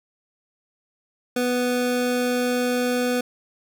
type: tone pair together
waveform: square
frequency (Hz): 246.9 / 495.1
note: B3 / B4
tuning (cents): 0 / +4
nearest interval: octave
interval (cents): 1204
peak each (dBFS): -24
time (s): 1.36-3.21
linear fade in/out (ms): 5
effects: none